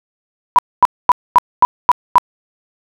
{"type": "tone bursts", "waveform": "sine", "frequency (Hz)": 987.8, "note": "B5", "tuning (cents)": 0, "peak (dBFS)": -3, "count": 7, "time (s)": [0.56, 2.182], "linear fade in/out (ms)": 0, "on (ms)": 26, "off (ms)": 240, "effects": []}